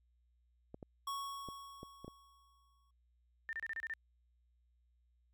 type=clicks; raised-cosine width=2 ms; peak=-34 dBFS; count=6; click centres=0.744 / 0.828 / 1.487 / 1.831 / 2.046 / 2.08 s
type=tone with exponential decay; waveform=square; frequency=1108.7 Hz; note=C#6; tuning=in tune; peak=-38 dBFS; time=1.07-2.91 s; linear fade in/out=5 ms; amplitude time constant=400 ms
type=tone bursts; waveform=sine; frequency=1800 Hz; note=A6; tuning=39 cents sharp; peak=-38 dBFS; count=7; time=3.49-3.937 s; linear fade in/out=0 ms; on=39 ms; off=29 ms
effects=added 60 Hz sine -70 dBFS peak until 5.33 s